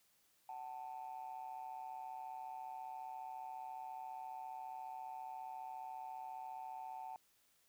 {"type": "ring-modulated tone", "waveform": "triangle", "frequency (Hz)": 67.3, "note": "C2", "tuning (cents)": 49, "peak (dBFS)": -39, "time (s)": [0.49, 7.16], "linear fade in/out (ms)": 0, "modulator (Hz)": 818, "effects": ["tanh soft clip ceiling -39 dBFS", "white hiss -74 dBFS RMS until 7.68 s"]}